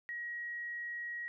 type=tone; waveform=sine; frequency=1900 Hz; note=A#6; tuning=33 cents sharp; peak=-38 dBFS; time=0.09-1.28 s; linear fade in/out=0 ms; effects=none